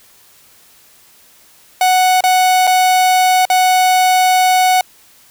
45% pulse tone with dropouts, 740 Hz, F#5, in tune, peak -9 dBFS, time 1.81-4.81 s, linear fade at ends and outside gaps 2 ms, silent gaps 2.207-2.238 / 2.67-2.674 / 3.453-3.5 s, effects white hiss -47 dBFS RMS until 5.3 s

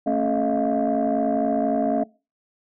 sine tone cluster, 223.6 / 274.1 / 432.3 / 631 / 695 Hz, A3 / C#4 / A4 / D#5 / F5, +28 / -19 / -31 / +24 / -9 cents, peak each -25 / -23 / -30 / -24 / -24 dBFS, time 0.06-2.04 s, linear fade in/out 10 ms, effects noise-tail reverb RT60 0.3 s tail -23 dB re dry + tanh soft clip ceiling -13 dBFS

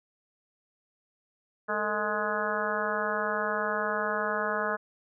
harmonic tone with a mistuned harmonic, 209.9 Hz, G#3, 19 cents sharp, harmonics 1 / 2 / 3 / 4 / 5 / 6 / 7 / 8, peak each -39 / -35 / -33 / -38 / -35 / -34 / -34 / -36 dBFS, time 1.68-4.77 s, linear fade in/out 20 ms, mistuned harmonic 2, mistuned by +96 cents, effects none

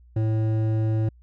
triangle tone with hard clipping, 110 Hz, A2, in tune, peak -22 dBFS, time 0.16-1.09 s, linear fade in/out 5 ms, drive 14 dB, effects added 60 Hz sine -49 dBFS peak until 1.22 s

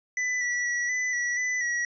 square tone with pitch steps, 1996 / 1949 / 1936 / 1999 / 1939 / 1997 / 1920 Hz, B6 / B6 / B6 / B6 / B6 / B6 / B6, +18 / -23 / -35 / +20 / -32 / +19 / -49 cents, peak -26 dBFS, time 0.17-1.85 s, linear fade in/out 2 ms, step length 240 ms, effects resampled to 16000 Hz

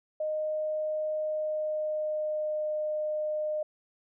sine tone with pitch glide, 617 to 610.6 Hz, D#5 to D#5, -15 to -33 cents, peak -28 dBFS, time 0.2-3.63 s, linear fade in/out 5 ms, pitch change -18 cents, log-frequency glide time 1.21-2.69 s, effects none

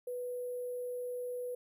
sine tone with sample-and-hold, 493.9 Hz, B4, in tune, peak -36 dBFS, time 0.07-1.55 s, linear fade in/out 5 ms, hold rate 11025 Hz, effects none

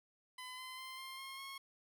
15% pulse tone with pitch steps, 1012 / 1026.7 / 1041.7 / 1056.8 / 1072.2 / 1087.8 Hz, B5 / C6 / C6 / C6 / C6 / C#6, +42 / -33 / -8 / +17 / +42 / -33 cents, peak -40 dBFS, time 0.38-1.58 s, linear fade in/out 5 ms, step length 200 ms, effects none

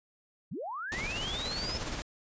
sine linear sweep, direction up, 112.3 to 5274 Hz, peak -35 dBFS, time 0.51-1.78 s, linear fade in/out 10 ms
pink noise with tremolo, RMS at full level -35 dBFS, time 0.92-2.02 s, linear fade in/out 0 ms, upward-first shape sine, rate 17 Hz, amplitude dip 40%
effects resampled to 16000 Hz

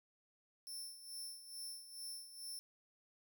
20% pulse tone with tremolo, 5360 Hz, E8, 28 cents sharp, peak -39 dBFS, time 0.67-2.59 s, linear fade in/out 0 ms, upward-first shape sine, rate 2.3 Hz, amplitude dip 70%, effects none

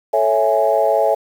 sine chord, A major seventh, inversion none, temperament equal, 440 / 554.4 / 659.3 / 830.6 Hz, A4 / C#5 / E5 / G#5, 0 / 0 / 0 / 0 cents, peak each -20 / -17 / -16 / -19 dBFS, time 0.13-1.15 s, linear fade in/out 10 ms, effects tanh soft clip ceiling -2 dBFS + 7-bit

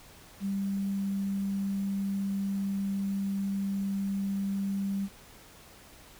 sine tone with quantisation, 196.9 Hz, G3, 8 cents sharp, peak -28 dBFS, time 0.4-5.09 s, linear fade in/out 50 ms, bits 9, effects pink hiss -53 dBFS RMS until 6.19 s

